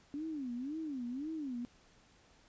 sine tone with vibrato, 277.2 Hz, C#4, in tune, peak -37 dBFS, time 0.14-1.65 s, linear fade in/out 0 ms, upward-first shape sine, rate 1.9 Hz, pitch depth 260 cents each way, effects pink hiss -65 dBFS RMS until 2.48 s + resampled to 16000 Hz

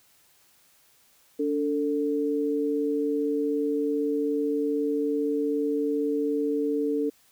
sine tone pair together, 288.5 / 446 Hz, D4 / A4, -31 / +23 cents, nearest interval minor sixth, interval 754 cents, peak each -26 dBFS, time 1.39-7.1 s, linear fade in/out 10 ms, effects white hiss -61 dBFS RMS until 7.31 s

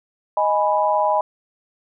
sine chord, G# minor, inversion second, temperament equal, 622.3 / 830.6 / 987.8 Hz, D#5 / G#5 / B5, 0 / 0 / 0 cents, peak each -20 dBFS, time 0.37-1.21 s, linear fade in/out 2 ms, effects none

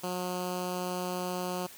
10% pulse tone with notch filter, 180.7 Hz, F#3, 41 cents flat, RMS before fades -34 dBFS, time 0.03-1.67 s, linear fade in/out 10 ms, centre 2100 Hz, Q 1.7, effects white hiss -50 dBFS RMS until 1.77 s

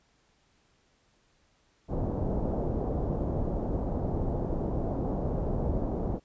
pink low-pass noise, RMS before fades -30 dBFS, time 1.88-6.2 s, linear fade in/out 50 ms, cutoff 710 Hz, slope 24 dB/octave, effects pink hiss -68 dBFS RMS until 6.24 s + resampled to 16000 Hz

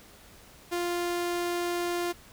sawtooth tone, 349.2 Hz, F4, in tune, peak -24 dBFS, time 0.71-2.13 s, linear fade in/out 20 ms, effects pink hiss -53 dBFS RMS until 2.32 s

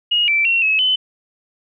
sine tone with pitch steps, 2876 / 2332 / 2728 / 2577 / 3032 Hz, F#7 / D7 / F7 / E7 / F#7, -50 / -13 / -41 / -40 / +42 cents, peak -13 dBFS, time 0.11-0.96 s, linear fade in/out 10 ms, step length 170 ms, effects none

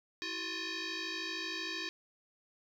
sine tone with frequency modulation, 1031 Hz, C6, 26 cents flat, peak -36 dBFS, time 0.22-1.89 s, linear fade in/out 0 ms, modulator 705 Hz, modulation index 5.9, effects 11-bit

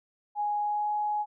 sine tone with pitch glide, 830.6 to 838.3 Hz, G#5 to G#5, 0 to +16 cents, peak -26 dBFS, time 0.35-1.26 s, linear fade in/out 50 ms, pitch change +16 cents, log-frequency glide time 0.6-0.9 s, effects none

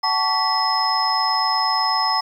sine tone cluster, 753 / 881 / 1124 / 1968 / 5150 Hz, F#5 / A5 / C#6 / B6 / E8, +30 / +2 / +24 / -7 / -41 cents, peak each -26 / -22 / -22 / -30 / -21 dBFS, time 0.03-2.21 s, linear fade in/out 10 ms, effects tanh soft clip ceiling -6 dBFS + 8-bit

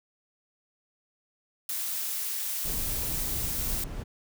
blue noise, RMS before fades -32 dBFS, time 1.69-3.84 s, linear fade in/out 2 ms
brown noise with tremolo, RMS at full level -34 dBFS, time 2.64-4.04 s, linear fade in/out 20 ms, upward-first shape sine, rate 3.1 Hz, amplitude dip 25%
effects none

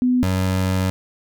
sine / 25% pulse tone pair in turn, 250 / 93.64 Hz, B3 / F#2, +21 / +21 cents, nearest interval octave + perfect fourth, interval 1700 cents, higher first, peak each -14 dBFS, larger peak neither, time 0.02-0.23 / 0.23-0.9 s, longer second, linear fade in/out 0 ms, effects none

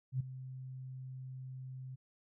sine tone with ADSR envelope, 130 Hz, C3, 11 cents flat, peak -29 dBFS, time 0.12-1.96 s, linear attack 80 ms, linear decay 10 ms, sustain -14 dB, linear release 16 ms, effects none

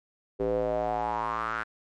square tone with band-pass filter sweep, 56 Hz, A1, 31 cents sharp, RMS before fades -29 dBFS, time 0.39-1.64 s, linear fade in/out 20 ms, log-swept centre 430 to 1500 Hz, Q 5.4, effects MP3 64 kbps

